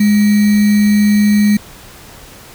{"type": "tone with sample-and-hold", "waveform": "sine", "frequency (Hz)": 207.7, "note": "G#3", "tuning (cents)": 0, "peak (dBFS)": -7, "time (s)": [0, 1.57], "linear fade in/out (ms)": 5, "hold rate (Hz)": 2100, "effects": ["pink hiss -37 dBFS RMS until 2.54 s"]}